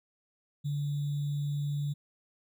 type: tone with sample-and-hold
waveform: sine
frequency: 144.7 Hz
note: D3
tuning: 25 cents flat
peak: -29 dBFS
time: 0.64-1.94 s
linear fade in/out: 20 ms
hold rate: 3675 Hz
effects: none